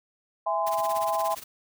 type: chord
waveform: sine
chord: E augmented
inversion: none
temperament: just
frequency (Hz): 659.3 / 824.1 / 1030.1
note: E5 / G#5 / B#5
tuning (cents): 0 / -14 / -27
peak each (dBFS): -28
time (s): 0.46-1.35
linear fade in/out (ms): 10
type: noise with tremolo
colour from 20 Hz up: white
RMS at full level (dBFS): -37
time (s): 0.66-1.44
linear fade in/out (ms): 10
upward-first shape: sine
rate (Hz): 17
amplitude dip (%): 85
effects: none